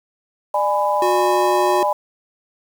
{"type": "chord", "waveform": "sine", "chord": "G# diminished", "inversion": "second", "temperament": "just", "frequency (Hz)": [598, 830.6, 996.7], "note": ["D5", "G#5", "B5"], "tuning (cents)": [31, 0, 16], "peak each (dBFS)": -20, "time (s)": [0.54, 1.93], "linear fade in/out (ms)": 5}
{"type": "tone", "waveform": "square", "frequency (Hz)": 363.2, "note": "F#4", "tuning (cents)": -32, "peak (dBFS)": -19, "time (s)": [1.02, 1.83], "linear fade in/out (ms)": 2}
{"effects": ["7-bit"]}